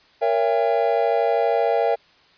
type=chord; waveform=triangle; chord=A# diminished seventh; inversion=none; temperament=just; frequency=466.2 / 559.4 / 671.3 / 805.5 Hz; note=A#4 / C#5 / E5 / G5; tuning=0 / +16 / +31 / +47 cents; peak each=-20 / -22 / -20 / -22 dBFS; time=0.21-1.96 s; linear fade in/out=20 ms; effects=white hiss -55 dBFS RMS until 2.37 s + resampled to 11025 Hz